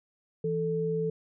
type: tone pair together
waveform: sine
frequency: 164.81 / 440 Hz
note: E3 / A4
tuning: 0 / 0 cents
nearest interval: octave + perfect fourth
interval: 1700 cents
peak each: -31 / -28 dBFS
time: 0.44-1.1 s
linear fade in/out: 5 ms
effects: none